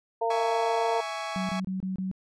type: harmonic tone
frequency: 228.9 Hz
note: A#3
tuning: 31 cents flat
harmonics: 2 / 3 / 4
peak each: -28 / -28 / -29 dBFS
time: 0.21-1.01 s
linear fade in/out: 10 ms
type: chord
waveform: sawtooth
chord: C# minor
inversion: first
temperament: equal with one note detuned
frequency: 659.3 / 830.6 / 1119 Hz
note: E5 / G#5 / C#6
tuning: 0 / 0 / +16 cents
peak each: -32 / -32 / -32 dBFS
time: 0.3-1.6 s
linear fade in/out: 5 ms
type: tone bursts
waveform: sine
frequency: 188.3 Hz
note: F#3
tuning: 31 cents sharp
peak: -28 dBFS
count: 5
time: 1.36-2.114 s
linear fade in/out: 0 ms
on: 130 ms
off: 26 ms
effects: low-pass 6000 Hz 12 dB/octave